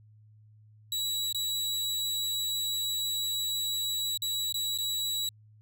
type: tone with dropouts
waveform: sawtooth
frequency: 3902 Hz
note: B7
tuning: 22 cents flat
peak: -26 dBFS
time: 0.92-5.29 s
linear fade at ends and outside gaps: 2 ms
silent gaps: 1.327-1.346 / 4.175-4.22 / 4.525-4.542 / 4.777-4.785 s
effects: added 107 Hz sine -54 dBFS peak until 5.61 s